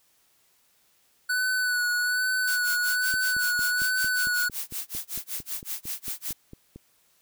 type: tone with vibrato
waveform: square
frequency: 1485 Hz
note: F#6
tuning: 6 cents sharp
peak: -24 dBFS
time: 1.29-4.49 s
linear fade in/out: 10 ms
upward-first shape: sine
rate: 1.2 Hz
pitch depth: 29 cents each way
type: noise with tremolo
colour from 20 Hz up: blue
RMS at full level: -31 dBFS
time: 2.47-6.33 s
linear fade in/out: 5 ms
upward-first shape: sine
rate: 5.3 Hz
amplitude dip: 100%
type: click train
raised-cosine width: 3 ms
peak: -29 dBFS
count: 17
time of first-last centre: 3.14-6.76 s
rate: 4.42 Hz
effects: white hiss -65 dBFS RMS until 7.21 s